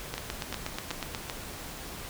two click trains, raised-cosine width 0.2 ms, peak -15 / -16 dBFS, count 9 / 4, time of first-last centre 0.18-1.149 / 0.14-1.298 s, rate 8.26 / 2.59 Hz, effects pink hiss -41 dBFS RMS until 2.09 s

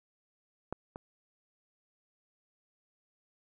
clicks, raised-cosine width 1 ms, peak -21 / -27 dBFS, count 2, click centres 0.726 / 0.959 s, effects none

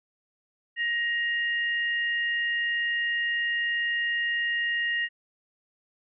sine tone pair together, 1881 / 2818 Hz, A#6 / F7, +15 / +15 cents, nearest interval perfect fifth, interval 700 cents, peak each -25 / -33 dBFS, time 0.76-5.09 s, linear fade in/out 50 ms, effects none

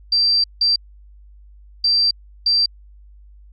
sine tone bursts at uneven times, 4699 Hz, D8, in tune, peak -13 dBFS, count 4, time 0.12-0.44 / 0.61-0.76 / 1.84-2.11 / 2.46-2.66 s, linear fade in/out 5 ms, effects added 50 Hz sine -42 dBFS peak until 3.52 s

